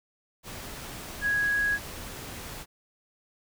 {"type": "tone in noise", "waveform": "sine", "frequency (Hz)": 1660, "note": "G#6", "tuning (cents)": -1, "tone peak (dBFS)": -23, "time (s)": [1.21, 1.79], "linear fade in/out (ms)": 50, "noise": "pink", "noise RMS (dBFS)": -40, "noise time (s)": [0.43, 2.66], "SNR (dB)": 14, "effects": []}